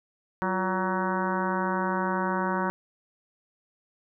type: harmonic tone with a mistuned harmonic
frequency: 187.7 Hz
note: F#3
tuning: 25 cents sharp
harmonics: 1 / 2 / 3 / 4 / 5 / 6 / 7 / 8 / 9 / 10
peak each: -30 / -33 / -35 / -38 / -30 / -34 / -39 / -34 / -43 / -45 dBFS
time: 0.42-2.7 s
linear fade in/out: 0 ms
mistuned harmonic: 2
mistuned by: -83 cents
effects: none